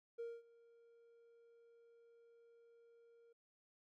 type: tone with ADSR envelope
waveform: triangle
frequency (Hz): 466.2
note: A#4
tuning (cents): 0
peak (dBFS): -39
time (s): 0.18-3.33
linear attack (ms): 21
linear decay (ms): 220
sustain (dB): -24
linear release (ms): 8
effects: tanh soft clip ceiling -38 dBFS